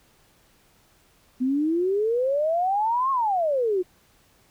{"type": "exponential two-way sweep", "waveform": "sine", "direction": "up then down", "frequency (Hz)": [248.1, 1100, 349.8], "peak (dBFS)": -20, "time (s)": [1.4, 3.83], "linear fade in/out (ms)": 20, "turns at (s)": 3.11, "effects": ["pink hiss -60 dBFS RMS until 4.5 s"]}